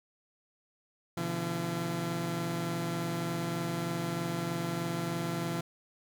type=tone cluster; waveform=25% pulse; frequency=123.4 / 146.4 / 169.7 / 677 Hz; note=B2 / D3 / F3 / E5; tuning=-1 / -5 / -49 / +46 cents; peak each=-36 / -37 / -30 / -37 dBFS; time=1.17-5.61 s; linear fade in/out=5 ms; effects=none